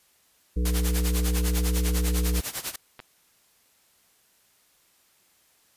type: harmonic tone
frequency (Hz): 60.5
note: B1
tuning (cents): -35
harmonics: 1 / 3 / 5 / 7 / 8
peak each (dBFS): -22 / -32 / -36 / -39 / -40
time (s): 0.56-2.41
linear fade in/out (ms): 10
type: noise with tremolo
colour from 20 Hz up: white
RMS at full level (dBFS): -29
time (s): 0.65-2.76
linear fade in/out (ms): 5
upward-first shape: sine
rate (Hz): 10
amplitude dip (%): 85
type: clicks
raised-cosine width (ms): 0.3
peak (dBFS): -25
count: 2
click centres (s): 2.993 / 3.001
effects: white hiss -63 dBFS RMS until 5.76 s + resampled to 32000 Hz